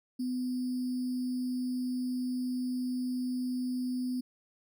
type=tone with sample-and-hold; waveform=sine; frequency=251.5 Hz; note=B3; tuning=32 cents sharp; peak=-30 dBFS; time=0.19-4.21 s; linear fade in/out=10 ms; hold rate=4900 Hz; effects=none